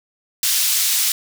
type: high-pass noise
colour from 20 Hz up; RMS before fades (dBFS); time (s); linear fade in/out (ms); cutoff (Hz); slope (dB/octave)
pink; -18; 0.43-1.12; 2; 4000; 12
effects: none